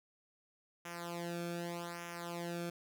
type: tone with flanger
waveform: sawtooth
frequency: 171.9 Hz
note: F3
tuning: 27 cents flat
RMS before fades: -42 dBFS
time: 0.85-2.7 s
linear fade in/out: 5 ms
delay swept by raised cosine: 0.23 to 1.03 ms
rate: 0.83 Hz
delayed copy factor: -0.85
effects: none